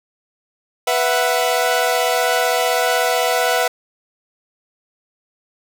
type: chord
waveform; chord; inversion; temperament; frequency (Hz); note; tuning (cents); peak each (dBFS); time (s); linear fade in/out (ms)
sawtooth; B suspended fourth; none; equal with one note detuned; 493.9 / 664.2 / 740; B4 / E5 / F#5; 0 / +13 / 0; -16; 0.87-3.68; 5
effects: none